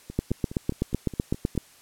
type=two click trains; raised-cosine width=3 ms; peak=-23 / -10 dBFS; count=8 / 12; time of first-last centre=0.1-1.552 / 0.19-1.577 s; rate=4.82 / 7.93 Hz; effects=white hiss -54 dBFS RMS until 1.81 s + low-pass 12000 Hz 12 dB/octave